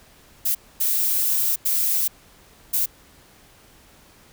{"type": "noise bursts at uneven times", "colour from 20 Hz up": "violet", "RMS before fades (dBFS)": -21, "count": 4, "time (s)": [[0.45, 0.55], [0.8, 1.56], [1.65, 2.08], [2.73, 2.86]], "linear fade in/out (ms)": 10, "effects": ["pink hiss -52 dBFS RMS until 4.32 s"]}